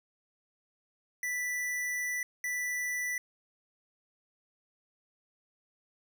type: tone bursts at uneven times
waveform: square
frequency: 1975.5 Hz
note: B6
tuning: in tune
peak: -32 dBFS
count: 2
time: 1.23-2.23 / 2.44-3.18 s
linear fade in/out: 2 ms
effects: none